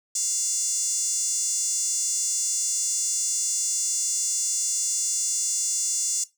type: tone with high-pass filter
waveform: 5% pulse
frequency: 698.5 Hz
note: F5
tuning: in tune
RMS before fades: -26 dBFS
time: 0.15-6.24 s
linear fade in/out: 5 ms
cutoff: 6900 Hz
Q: 4.1
effects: noise-tail reverb RT60 0.2 s tail -17 dB re dry